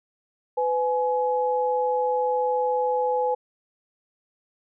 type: tone pair together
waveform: sine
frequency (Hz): 501.9 / 843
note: B4 / G#5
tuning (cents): +28 / +26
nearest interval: major sixth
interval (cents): 898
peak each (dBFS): -23 / -24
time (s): 0.57-3.35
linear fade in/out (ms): 10
effects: none